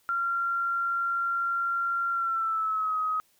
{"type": "tone with pitch glide", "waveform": "sine", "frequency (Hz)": [1378, 1263.6], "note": ["F6", "D#6"], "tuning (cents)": [-24, 26], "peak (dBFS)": -25, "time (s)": [0.09, 3.2], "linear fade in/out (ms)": 0, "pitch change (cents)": -150, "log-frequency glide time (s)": [2.12, 2.97], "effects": ["white hiss -66 dBFS RMS until 3.39 s"]}